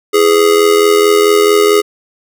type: tone with amplitude modulation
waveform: square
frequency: 415.2 Hz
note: G#4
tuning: in tune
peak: -4 dBFS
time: 0.13-1.82 s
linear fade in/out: 20 ms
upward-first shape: sine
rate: 84.5 Hz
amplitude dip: 70%
effects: none